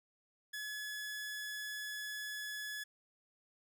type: tone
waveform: sawtooth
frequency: 1702 Hz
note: G#6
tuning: 42 cents sharp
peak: -37 dBFS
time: 0.53-2.84 s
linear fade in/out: 10 ms
effects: none